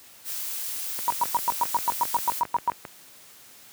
blue noise, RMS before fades -32 dBFS, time 0.24-2.43 s, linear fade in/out 50 ms
click train, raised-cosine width 0.5 ms, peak -20 dBFS, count 15, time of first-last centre 0.99-2.852 s, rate 7.52 Hz
sine tone bursts, 955 Hz, A#5, 42 cents sharp, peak -18 dBFS, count 13, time 1.08-2.699 s, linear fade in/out 0 ms, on 23 ms, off 110 ms
effects white hiss -50 dBFS RMS until 3.72 s + high-pass 80 Hz 12 dB/octave

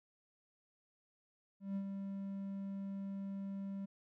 triangle tone with ADSR envelope, 196.3 Hz, G3, 3 cents sharp, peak -33 dBFS, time 1.6-3.86 s, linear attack 160 ms, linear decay 70 ms, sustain -5 dB, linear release 13 ms, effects none

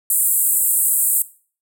pink band-pass noise, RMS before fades -17 dBFS, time 0.1-1.22 s, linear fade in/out 2 ms, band 7800 to 16000 Hz, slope 96 dB/octave, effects noise-tail reverb RT60 0.4 s tail -17 dB re dry

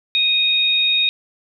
sine tone pair together, 2489 / 3732 Hz, D#7 / A#7, 0 / +1 cents, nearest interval perfect fifth, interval 701 cents, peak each -20 / -15 dBFS, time 0.15-1.09 s, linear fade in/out 0 ms, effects none

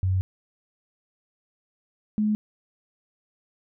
sine tone pair in turn, 93.6 / 212.3 Hz, F#2 / G#3, +20 / +38 cents, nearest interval octave + major second, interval 1418 cents, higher second, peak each -20 dBFS, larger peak neither, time 0.03-0.21 / 2.18-2.35 s, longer first, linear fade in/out 0 ms, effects none

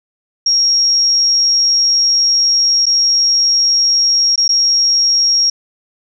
sine tone with dropouts, 5588 Hz, F8, in tune, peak -9 dBFS, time 0.46-5.5 s, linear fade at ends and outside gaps 5 ms, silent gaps 2.857-2.865 / 4.359-4.377 / 4.48-4.49 s, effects none

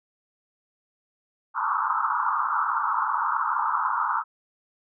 white band-pass noise, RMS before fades -25 dBFS, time 1.54-4.24 s, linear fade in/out 50 ms, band 870 to 1400 Hz, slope 96 dB/octave, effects none

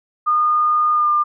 sine tone with pitch glide, 1221 to 1199.3 Hz, D#6 to D6, -33 to +36 cents, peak -13 dBFS, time 0.26-1.24 s, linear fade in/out 20 ms, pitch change -31 cents, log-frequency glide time 0.93-1.09 s, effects none

